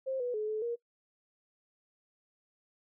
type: tone with pitch steps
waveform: sine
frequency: 529 / 490.5 / 427.2 / 432 / 471.6 Hz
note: C5 / B4 / G#4 / A4 / A#4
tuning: +19 / -12 / +49 / -32 / +20 cents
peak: -31 dBFS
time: 0.06-0.76 s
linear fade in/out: 20 ms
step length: 140 ms
effects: noise-tail reverb RT60 0.1 s tail -22 dB re dry